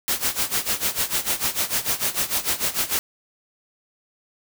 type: noise with tremolo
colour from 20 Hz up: white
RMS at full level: -21 dBFS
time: 0.08-2.99 s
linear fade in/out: 0 ms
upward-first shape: sine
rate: 6.7 Hz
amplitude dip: 85%
effects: none